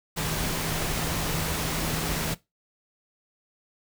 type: tone in noise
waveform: sine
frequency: 160 Hz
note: D#3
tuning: 49 cents sharp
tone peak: -33 dBFS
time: 0.16-2.35 s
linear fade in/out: 20 ms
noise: pink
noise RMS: -29 dBFS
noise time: 0.16-2.35 s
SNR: -7 dB
effects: noise-tail reverb RT60 0.2 s tail -19 dB re dry